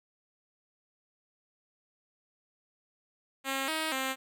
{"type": "tone with pitch steps", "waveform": "5% pulse", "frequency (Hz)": [269.6, 316.3, 264.3], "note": ["C#4", "D#4", "C4"], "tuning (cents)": [-48, 29, 18], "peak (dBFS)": -19, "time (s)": [3.44, 4.16], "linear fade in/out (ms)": 50, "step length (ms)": 240, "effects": []}